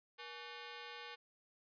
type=ring-modulated tone; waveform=10% pulse; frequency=660 Hz; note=E5; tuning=2 cents sharp; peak=-36 dBFS; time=0.18-1.16 s; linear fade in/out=20 ms; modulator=184 Hz; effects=resampled to 11025 Hz